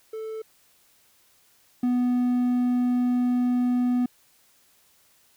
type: tone pair in turn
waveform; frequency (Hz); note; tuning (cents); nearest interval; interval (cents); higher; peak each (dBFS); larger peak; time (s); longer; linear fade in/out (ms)
triangle; 440 / 246.9; A4 / B3; 0 / 0; minor seventh; 1000; first; -29 / -18; second; 0.13-0.42 / 1.83-4.06; second; 5
effects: white hiss -61 dBFS RMS until 5.36 s